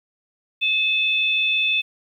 sine tone pair together, 2586 / 3532 Hz, E7 / A7, -34 / +6 cents, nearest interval perfect fourth, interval 540 cents, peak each -19 / -22 dBFS, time 0.61-1.82 s, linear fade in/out 20 ms, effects 9-bit

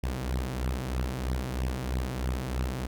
sawtooth beating tone pair, 62.6 / 65.7 Hz, B1 / C2, +24 / +8 cents, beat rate 3.1 Hz, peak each -27 / -29 dBFS, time 0.03-2.87 s, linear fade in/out 10 ms, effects none

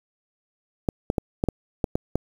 clicks, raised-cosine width 2 ms, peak -8 dBFS, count 8, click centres 0.888 / 1.101 / 1.182 / 1.439 / 1.487 / 1.842 / 1.955 / 2.156 s, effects 7-bit

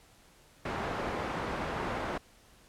white low-pass noise, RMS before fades -35 dBFS, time 0.65-2.18 s, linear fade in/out 5 ms, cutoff 1100 Hz, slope 12 dB/octave, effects pink hiss -60 dBFS RMS until 2.68 s + low-pass 12000 Hz 12 dB/octave

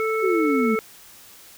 harmonic tone, 440 Hz, A4, in tune, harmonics 1 / 3 / 5, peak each -22 / -27 / -29 dBFS, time 0-0.79 s, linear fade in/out 0 ms
sine exponential sweep, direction down, 397.3 to 211.8 Hz, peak -19 dBFS, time 0.22-0.76 s, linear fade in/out 20 ms
effects white hiss -47 dBFS RMS until 1.57 s

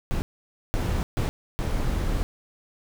brown noise bursts at uneven times, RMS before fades -25 dBFS, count 4, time 0.11-0.22 / 0.74-1.03 / 1.17-1.29 / 1.59-2.23 s, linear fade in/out 0 ms, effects none

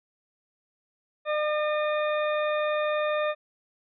harmonic tone with a mistuned harmonic, 604 Hz, D5, 48 cents sharp, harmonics 1 / 2 / 3 / 4 / 6, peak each -25 / -31 / -35 / -37 / -41 dBFS, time 1.25-3.35 s, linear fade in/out 50 ms, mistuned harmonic 4, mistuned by +25 cents, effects none

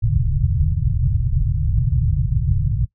white low-pass noise, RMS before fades -18 dBFS, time 0.02-2.86 s, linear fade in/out 20 ms, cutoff 150 Hz, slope 96 dB/octave, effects noise-tail reverb RT60 0.1 s tail -21 dB re dry

